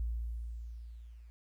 sine tone with level ramp, 57.5 Hz, A#1, 23 cents flat, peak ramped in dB -31 to -50 dBFS, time 0-1.3 s, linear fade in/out 0 ms, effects 12-bit

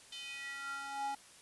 square tone with high-pass filter sweep, 277.2 Hz, C#4, in tune, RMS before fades -42 dBFS, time 0.12-1.15 s, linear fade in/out 5 ms, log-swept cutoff 3300 to 710 Hz, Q 4.8, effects white hiss -58 dBFS RMS until 1.41 s + resampled to 24000 Hz

